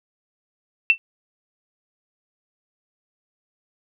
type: tone with exponential decay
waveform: sine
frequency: 2683 Hz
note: E7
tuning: 30 cents sharp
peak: -7 dBFS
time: 0.9-0.98 s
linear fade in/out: 0 ms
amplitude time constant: 17 ms
effects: none